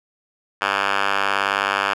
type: tone with band-pass filter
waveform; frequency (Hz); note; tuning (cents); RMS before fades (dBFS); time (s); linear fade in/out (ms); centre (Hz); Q
5% pulse; 99.1; G2; +19; -21; 0.61-1.94; 10; 1800; 2.5
effects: none